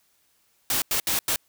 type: noise bursts at uneven times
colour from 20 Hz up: white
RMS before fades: -24 dBFS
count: 4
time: 0.7-0.82 / 0.91-1 / 1.07-1.19 / 1.28-1.36 s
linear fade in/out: 2 ms
effects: white hiss -66 dBFS RMS until 1.48 s